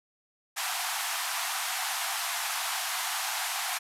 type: band-pass noise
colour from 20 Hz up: pink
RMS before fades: -32 dBFS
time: 0.56-3.79 s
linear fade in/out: 20 ms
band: 690 to 14000 Hz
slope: 96 dB/octave
effects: none